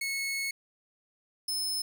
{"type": "tone pair in turn", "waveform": "sawtooth", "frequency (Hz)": [2193, 5216], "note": ["C#7", "E8"], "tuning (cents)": [-19, -19], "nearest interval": "octave + minor third", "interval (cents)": 1500, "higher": "second", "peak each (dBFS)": -27, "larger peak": "neither", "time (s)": [[0.01, 0.51], [1.48, 1.82]], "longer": "first", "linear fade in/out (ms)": 5, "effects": []}